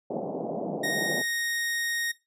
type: band-pass noise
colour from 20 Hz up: white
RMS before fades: -32 dBFS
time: 0.1-1.22 s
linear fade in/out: 5 ms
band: 150 to 740 Hz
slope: 48 dB/octave
type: tone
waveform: sawtooth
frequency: 1864.7 Hz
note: A#6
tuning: in tune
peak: -24 dBFS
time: 0.83-2.12 s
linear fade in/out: 10 ms
effects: noise-tail reverb RT60 0.2 s tail -17 dB re dry + resampled to 32000 Hz